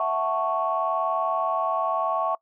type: chord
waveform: sine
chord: F# minor seventh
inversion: third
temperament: equal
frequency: 659.3 / 740 / 880 / 1108.7 Hz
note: E5 / F#5 / A5 / C#6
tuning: 0 / 0 / 0 / 0 cents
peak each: -26 / -29 / -31 / -25 dBFS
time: 0-2.35 s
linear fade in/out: 2 ms
effects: noise-tail reverb RT60 0.1 s tail -23 dB re dry + tanh soft clip ceiling -12 dBFS